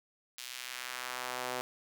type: tone with high-pass filter sweep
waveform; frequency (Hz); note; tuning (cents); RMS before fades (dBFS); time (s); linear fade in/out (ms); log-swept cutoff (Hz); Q
sawtooth; 125.7; B2; +31; -40; 0.38-1.61; 0; 3400 to 530; 0.95
effects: none